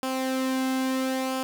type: tone with flanger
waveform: sawtooth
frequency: 261.6 Hz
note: C4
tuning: in tune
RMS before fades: -27 dBFS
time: 0.03-1.43 s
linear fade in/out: 0 ms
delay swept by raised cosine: 0.5 to 1.7 ms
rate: 0.74 Hz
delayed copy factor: -0.5
effects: none